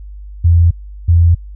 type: tone pair in turn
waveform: sine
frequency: 84.9 / 84.9 Hz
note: F2 / F2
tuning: -48 / -48 cents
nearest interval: unison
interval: 0 cents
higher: neither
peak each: -5 dBFS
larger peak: neither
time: 0.44-0.71 / 1.08-1.35 s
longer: neither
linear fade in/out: 10 ms
effects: added 50 Hz sine -28 dBFS peak until 1.55 s